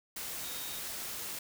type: tone in noise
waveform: sine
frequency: 3729 Hz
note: A#7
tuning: in tune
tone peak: -47 dBFS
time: 0.43-0.79 s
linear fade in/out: 5 ms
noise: white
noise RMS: -40 dBFS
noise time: 0.16-1.39 s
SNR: -10 dB
effects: none